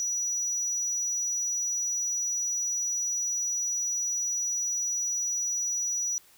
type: tone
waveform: sine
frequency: 5860 Hz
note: F#8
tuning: 18 cents flat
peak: -24 dBFS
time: 0-6.18 s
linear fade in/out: 0 ms
effects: tanh soft clip ceiling -26 dBFS + white hiss -58 dBFS RMS until 6.37 s